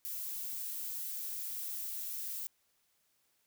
violet noise, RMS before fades -40 dBFS, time 0.05-2.47 s, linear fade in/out 0 ms, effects white hiss -75 dBFS RMS until 3.46 s

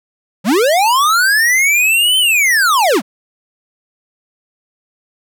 square linear two-way sweep, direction up then down, 163.4 to 3100 to 163.4 Hz, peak -10 dBFS, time 0.44-3.02 s, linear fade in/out 50 ms, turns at 2.18 s, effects none

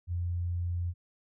sine tone, 87.31 Hz, F2, in tune, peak -29 dBFS, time 0.07-0.94 s, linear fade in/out 50 ms, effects none

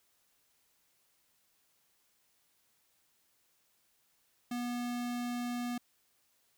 square tone, 242.6 Hz, B3, 31 cents flat, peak -35 dBFS, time 4.51-5.78 s, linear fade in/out 5 ms, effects white hiss -73 dBFS RMS until 6.57 s

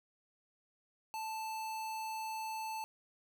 square tone, 880 Hz, A5, in tune, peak -39 dBFS, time 1.14-2.84 s, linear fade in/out 0 ms, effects none

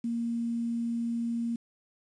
sine tone with quantisation, 233.4 Hz, A#3, 2 cents sharp, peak -28 dBFS, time 0.04-1.56 s, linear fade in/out 5 ms, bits 9, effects resampled to 22050 Hz

